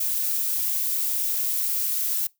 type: noise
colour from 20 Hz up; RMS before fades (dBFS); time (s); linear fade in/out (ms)
violet; -25; 0-2.27; 5
effects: noise-tail reverb RT60 0.2 s tail -23 dB re dry